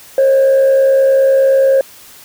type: tone with frequency modulation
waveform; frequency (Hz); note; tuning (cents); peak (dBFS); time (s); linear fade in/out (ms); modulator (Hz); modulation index
sine; 538; C5; +48; -5; 0.18-1.81; 2; 69.5; 0.28
effects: tanh soft clip ceiling -5 dBFS + white hiss -39 dBFS RMS until 2.24 s